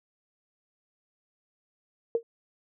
sine tone with exponential decay, 462.5 Hz, A#4, 14 cents flat, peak -18 dBFS, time 2.15-2.23 s, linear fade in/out 1 ms, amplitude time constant 17 ms, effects none

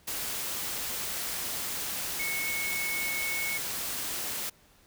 sine tone in noise, 2200 Hz, C#7, 14 cents flat, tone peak -31 dBFS, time 2.19-3.58 s, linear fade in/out 10 ms, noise white, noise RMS -34 dBFS, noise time 0.07-4.5 s, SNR 0 dB, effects pink hiss -61 dBFS RMS until 4.86 s

